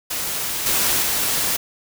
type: noise with level steps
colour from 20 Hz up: white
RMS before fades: -25 / -19 / -21 dBFS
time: 0.1-1.57 s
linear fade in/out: 10 ms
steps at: 0.66 / 1.02 s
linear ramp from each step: 5 ms
effects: none